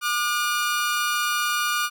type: tone pair together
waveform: sawtooth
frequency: 1198.1 / 1443 Hz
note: D6 / F#6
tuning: +34 / -44 cents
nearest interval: minor third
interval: 322 cents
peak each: -21 dBFS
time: 0.01-1.9 s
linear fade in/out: 50 ms
effects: none